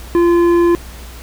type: tone with tanh clipping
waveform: sine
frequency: 344.1 Hz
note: F4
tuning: 26 cents flat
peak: -10 dBFS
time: 0.15-0.75 s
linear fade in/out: 0 ms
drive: 10 dB
effects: added 60 Hz sine -31 dBFS peak until 1.22 s + pink hiss -37 dBFS RMS until 1.22 s